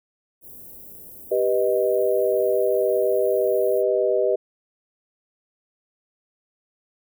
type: band-stop noise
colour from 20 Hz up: white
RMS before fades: -42 dBFS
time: 0.41-3.84 s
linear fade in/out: 50 ms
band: 550 to 12000 Hz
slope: 24 dB/octave
type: chord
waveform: sine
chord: G augmented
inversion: none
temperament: equal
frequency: 392 / 493.9 / 622.3 Hz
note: G4 / B4 / D#5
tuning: 0 / 0 / 0 cents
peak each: -22 dBFS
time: 1.31-4.36 s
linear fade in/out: 10 ms
effects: none